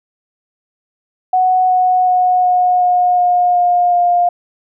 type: tone with pitch steps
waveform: sine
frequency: 740 / 734.9 / 729.8 / 724.8 / 719.8 / 714.8 / 709.9 / 705 Hz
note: F#5 / F#5 / F#5 / F#5 / F#5 / F5 / F5 / F5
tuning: 0 / -12 / -24 / -36 / -48 / +40 / +28 / +16 cents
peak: -9 dBFS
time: 1.33-4.29 s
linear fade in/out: 5 ms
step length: 370 ms
effects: none